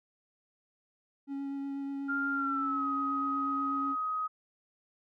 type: tone with vibrato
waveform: triangle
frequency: 277.2 Hz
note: C#4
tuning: in tune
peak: -32 dBFS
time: 1.27-3.96 s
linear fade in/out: 50 ms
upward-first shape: triangle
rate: 8.2 Hz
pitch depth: 12 cents each way
type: tone with pitch glide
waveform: sine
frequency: 1396.9 to 1259 Hz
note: F6 to D#6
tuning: 0 to +20 cents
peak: -30 dBFS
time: 2.08-4.28 s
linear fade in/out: 20 ms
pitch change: -180 cents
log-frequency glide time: 2.33-2.88 s
effects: none